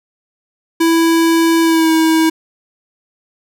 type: tone with pitch glide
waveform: square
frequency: 330 to 321.5 Hz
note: E4 to E4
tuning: +2 to -43 cents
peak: -10 dBFS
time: 0.8-2.3 s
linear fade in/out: 10 ms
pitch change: -45 cents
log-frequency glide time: 1.62-1.91 s
effects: none